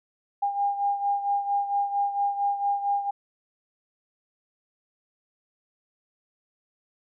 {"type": "beating tone pair", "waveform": "sine", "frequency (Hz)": [805, 809.4], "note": ["G5", "G#5"], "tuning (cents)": [46, -45], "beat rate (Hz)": 4.4, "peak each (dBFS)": [-24, -30], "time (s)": [0.42, 3.11], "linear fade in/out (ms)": 10, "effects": []}